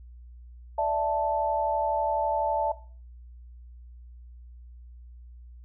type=chord; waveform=sine; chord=D suspended second; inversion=none; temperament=equal; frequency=587.3 / 659.3 / 880 Hz; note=D5 / E5 / A5; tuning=0 / 0 / 0 cents; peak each=-29 / -27 / -26 dBFS; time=0.78-2.72 s; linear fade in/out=5 ms; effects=noise-tail reverb RT60 0.4 s tail -17 dB re dry + added 60 Hz sine -44 dBFS peak until 5.64 s